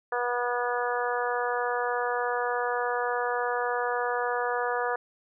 harmonic tone, 243.4 Hz, B3, 25 cents flat, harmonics 2 / 3 / 4 / 5 / 6 / 7, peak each -30 / -32 / -33 / -34 / -35 / -35 dBFS, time 0.12-4.96 s, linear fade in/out 5 ms, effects none

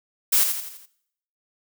blue noise with echo, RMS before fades -18 dBFS, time 0.32-0.44 s, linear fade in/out 10 ms, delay 84 ms, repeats 5, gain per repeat -6 dB, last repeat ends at 0.86 s, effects noise-tail reverb RT60 0.7 s tail -19 dB re dry

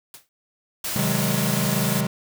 white noise with exponential decay, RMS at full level -38 dBFS, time 0.14-0.29 s, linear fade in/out 1 ms, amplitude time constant 32 ms
white noise, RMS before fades -28 dBFS, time 0.84-2.01 s, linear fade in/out 5 ms
square chord, Ab dominant seventh, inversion first, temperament just, 129.78 / 155.74 / 186.89 / 207.7 Hz, C3 / Eb3 / Gb3 / Ab3, -14 / +2 / +18 / 0 cents, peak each -28 / -28 / -28 / -27 dBFS, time 0.96-2.07 s, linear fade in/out 2 ms
effects none

